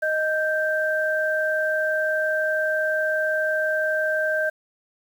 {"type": "tone pair together", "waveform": "sine", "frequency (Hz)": [622.3, 1568], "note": ["D#5", "G6"], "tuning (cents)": [0, 0], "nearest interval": "octave + major third", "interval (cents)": 1600, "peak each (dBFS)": -23, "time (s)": [0.02, 4.5], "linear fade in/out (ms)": 10, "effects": ["8-bit"]}